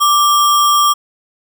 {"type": "tone with sample-and-hold", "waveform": "sine", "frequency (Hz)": 1174.7, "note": "D6", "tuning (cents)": 0, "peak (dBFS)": -8, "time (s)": [0, 0.94], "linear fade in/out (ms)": 20, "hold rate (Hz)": 4410, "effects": []}